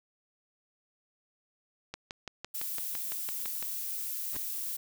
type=click train; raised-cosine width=0.2 ms; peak=-21 dBFS; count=11; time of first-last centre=1.94-3.626 s; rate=5.93 Hz
type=noise; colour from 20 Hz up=violet; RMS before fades=-36 dBFS; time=2.54-4.77 s; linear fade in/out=10 ms
type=noise with exponential growth; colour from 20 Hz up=pink; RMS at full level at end=-35 dBFS; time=4.29-4.37 s; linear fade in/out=5 ms; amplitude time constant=17 ms
effects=none